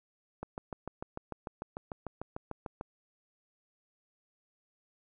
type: click train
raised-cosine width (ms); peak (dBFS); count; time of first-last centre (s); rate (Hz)
1; -24; 17; 0.43-2.811; 6.72
effects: none